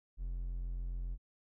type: tone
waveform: triangle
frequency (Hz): 43.65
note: F1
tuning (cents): 0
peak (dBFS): -34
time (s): 0.17-1.18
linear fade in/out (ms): 50
effects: none